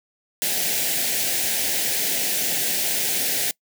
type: band-stop noise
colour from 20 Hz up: white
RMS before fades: -23 dBFS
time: 0.42-3.51 s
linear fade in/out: 0 ms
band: 820 to 1600 Hz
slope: 48 dB/octave
effects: noise-tail reverb RT60 0.1 s tail -24 dB re dry + high-pass 150 Hz 12 dB/octave